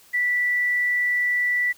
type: tone with quantisation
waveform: sine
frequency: 1965 Hz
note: B6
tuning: 9 cents flat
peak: -19 dBFS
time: 0.13-1.73 s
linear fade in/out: 20 ms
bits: 8
effects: white hiss -53 dBFS RMS until 1.77 s